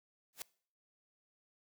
white noise with exponential growth, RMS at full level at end -39 dBFS, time 0.33-0.42 s, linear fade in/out 0 ms, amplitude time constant 18 ms, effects noise-tail reverb RT60 0.5 s tail -22 dB re dry + high-pass 80 Hz 12 dB/octave

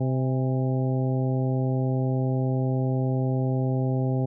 harmonic tone with a mistuned harmonic, 130 Hz, C3, 11 cents flat, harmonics 1 / 2 / 3 / 4 / 5 / 6, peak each -23 / -29 / -33 / -35 / -37 / -39 dBFS, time 0-4.26 s, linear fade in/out 10 ms, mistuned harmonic 6, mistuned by +58 cents, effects none

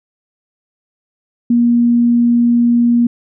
sine tone, 237.8 Hz, A#3, 35 cents sharp, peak -8 dBFS, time 1.5-3.07 s, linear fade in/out 5 ms, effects none

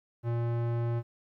square tone with low-pass filter, 117.7 Hz, A#2, 17 cents sharp, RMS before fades -30 dBFS, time 0.23-1.03 s, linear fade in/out 50 ms, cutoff 1300 Hz, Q 0.51, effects 12-bit

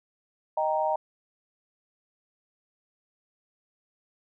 sine chord, Eb major, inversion none, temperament equal, 622.3 / 784 / 932.3 Hz, Eb5 / G5 / Bb5, 0 / 0 / 0 cents, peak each -27 / -29 / -28 dBFS, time 0.57-0.96 s, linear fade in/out 5 ms, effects none

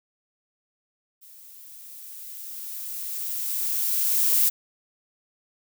violet noise with level ramp, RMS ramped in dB -49 to -19 dBFS, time 1.21-4.5 s, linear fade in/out 20 ms, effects none

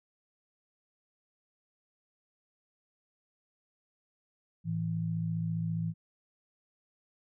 sine tone pair together, 110 / 164.81 Hz, A2 / E3, 0 / 0 cents, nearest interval perfect fifth, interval 700 cents, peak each -35 / -31 dBFS, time 4.64-5.94 s, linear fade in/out 50 ms, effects none

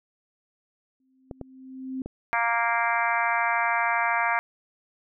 sine tone with exponential growth, 261.6 Hz, C4, in tune, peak -27 dBFS, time 1-2.02 s, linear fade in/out 2 ms, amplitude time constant 220 ms
clicks, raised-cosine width 2 ms, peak -21 dBFS, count 3, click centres 1.312 / 1.413 / 2.06 s
harmonic tone, 233.1 Hz, A#3, in tune, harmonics 3 / 4 / 5 / 6 / 7 / 8 / 9 / 10, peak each -29 / -27 / -30 / -32 / -29 / -37 / -30 / -33 dBFS, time 2.33-4.39 s, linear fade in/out 0 ms
effects none

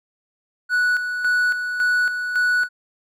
triangle tone with tremolo, 1475 Hz, F#6, 6 cents flat, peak -14 dBFS, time 0.69-2.69 s, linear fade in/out 50 ms, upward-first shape square, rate 1.8 Hz, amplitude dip 55%, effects none

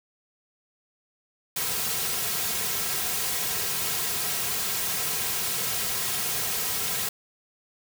white noise with comb filter, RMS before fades -28 dBFS, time 1.56-7.09 s, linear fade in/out 5 ms, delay 3.4 ms, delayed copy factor -0.6, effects none

